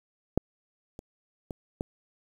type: clicks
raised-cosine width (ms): 2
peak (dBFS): -9 / -28 / -22 / -17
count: 4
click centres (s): 0.376 / 0.991 / 1.508 / 1.809
effects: 8-bit